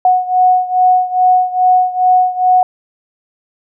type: beating tone pair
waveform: sine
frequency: 734 / 736.4 Hz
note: F#5 / F#5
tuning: -14 / -8 cents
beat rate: 2.4 Hz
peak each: -10 / -13 dBFS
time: 0.05-2.63 s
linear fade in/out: 2 ms
effects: none